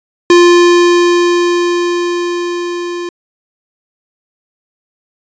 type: tone with level ramp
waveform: square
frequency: 349.2 Hz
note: F4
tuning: in tune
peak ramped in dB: -3 to -19 dBFS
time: 0.3-3.09 s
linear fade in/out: 2 ms
effects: resampled to 16000 Hz

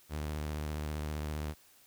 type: tone with vibrato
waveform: sawtooth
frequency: 75.7 Hz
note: D#2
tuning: 47 cents flat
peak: -31 dBFS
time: 0.09-1.55 s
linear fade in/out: 50 ms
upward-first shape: sine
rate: 15 Hz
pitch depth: 49 cents each way
effects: white hiss -62 dBFS RMS until 1.86 s

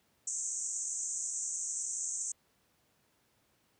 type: band-pass noise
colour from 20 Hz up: pink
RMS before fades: -37 dBFS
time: 0.27-2.32 s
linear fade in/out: 5 ms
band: 6200 to 8200 Hz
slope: 96 dB/octave
effects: pink hiss -72 dBFS RMS until 3.79 s + high-pass 80 Hz 12 dB/octave

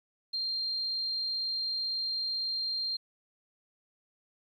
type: tone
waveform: sine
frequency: 4186 Hz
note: C8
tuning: in tune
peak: -30 dBFS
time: 0.33-2.97 s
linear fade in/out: 10 ms
effects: 11-bit

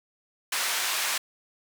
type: band-pass noise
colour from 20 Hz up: pink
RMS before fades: -28 dBFS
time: 0.52-1.18 s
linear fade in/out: 5 ms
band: 1200 to 14000 Hz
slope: 12 dB/octave
effects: none

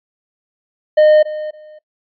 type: tone with echo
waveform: triangle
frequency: 612 Hz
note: D#5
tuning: 29 cents flat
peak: -4 dBFS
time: 0.97-1.23 s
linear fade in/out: 10 ms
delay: 280 ms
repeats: 2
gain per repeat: -15 dB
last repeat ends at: 1.79 s
effects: noise-tail reverb RT60 0.1 s tail -20 dB re dry + resampled to 11025 Hz

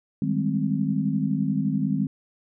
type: chord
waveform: sine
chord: Ab major seventh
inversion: second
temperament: equal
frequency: 155.56 / 196 / 207.7 / 261.6 Hz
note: Eb3 / G3 / Ab3 / C4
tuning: 0 / 0 / 0 / 0 cents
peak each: -27 dBFS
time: 0.22-2.07 s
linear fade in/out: 2 ms
effects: none

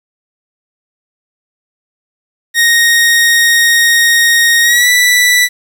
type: tone with pitch glide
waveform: sawtooth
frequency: 1865 to 1970.2 Hz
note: A#6 to B6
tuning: 0 to -5 cents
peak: -3 dBFS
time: 2.54-5.49 s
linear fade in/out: 50 ms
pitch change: +95 cents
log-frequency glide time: 4.62-4.89 s
effects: 7-bit

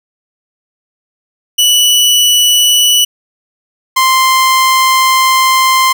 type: tone pair in turn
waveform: sawtooth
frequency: 2957 / 1045.5 Hz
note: F#7 / C6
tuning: -2 / -2 cents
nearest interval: octave + tritone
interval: 1800 cents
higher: first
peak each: -3 dBFS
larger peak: neither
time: 1.58-3.05 / 3.96-5.93 s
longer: second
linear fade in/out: 10 ms
effects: none

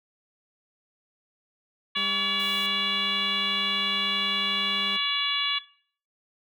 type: harmonic tone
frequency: 569 Hz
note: C#5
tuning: 45 cents sharp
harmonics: 2 / 3 / 4 / 5 / 6 / 7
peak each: -33 / -34 / -32 / -30 / -29 / -35 dBFS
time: 1.95-5.59 s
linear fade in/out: 10 ms
type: tone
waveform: sawtooth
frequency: 200 Hz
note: G3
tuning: 35 cents sharp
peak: -34 dBFS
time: 1.96-4.97 s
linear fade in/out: 10 ms
type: noise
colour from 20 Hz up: white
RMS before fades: -45 dBFS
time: 2.39-2.67 s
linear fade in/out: 10 ms
effects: noise-tail reverb RT60 0.5 s tail -17 dB re dry

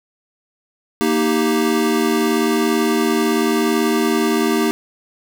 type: chord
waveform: square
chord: Eb major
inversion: second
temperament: equal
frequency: 233.1 / 311.1 / 392 Hz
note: Bb3 / Eb4 / G4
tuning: 0 / 0 / 0 cents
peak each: -20 dBFS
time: 1.01-4.71 s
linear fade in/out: 0 ms
effects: none

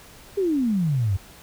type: exponential sweep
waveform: sine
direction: down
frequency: 413.5 to 89.3 Hz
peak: -19 dBFS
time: 0.37-1.17 s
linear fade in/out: 10 ms
effects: pink hiss -47 dBFS RMS until 1.42 s

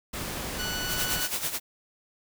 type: noise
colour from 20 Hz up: pink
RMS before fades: -34 dBFS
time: 0.13-1.21 s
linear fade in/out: 10 ms
type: tone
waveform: 15% pulse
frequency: 1480 Hz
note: F#6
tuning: in tune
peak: -25 dBFS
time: 0.58-1.28 s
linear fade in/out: 20 ms
type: noise with tremolo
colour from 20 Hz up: white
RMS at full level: -28 dBFS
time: 0.88-1.6 s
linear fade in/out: 50 ms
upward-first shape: sine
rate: 9.1 Hz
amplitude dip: 70%
effects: none

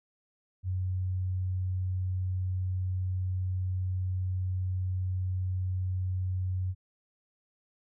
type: tone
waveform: sine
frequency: 92.5 Hz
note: F#2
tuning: in tune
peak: -28 dBFS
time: 0.63-6.75 s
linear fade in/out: 50 ms
effects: none

